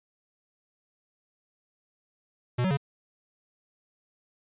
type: tone with pitch steps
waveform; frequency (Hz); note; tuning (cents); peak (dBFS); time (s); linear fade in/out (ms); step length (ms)
square; 122.8 / 187.5 / 140; B2 / F#3 / C#3; -9 / +23 / +18; -24; 2.58-2.772; 10; 64
effects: resampled to 8000 Hz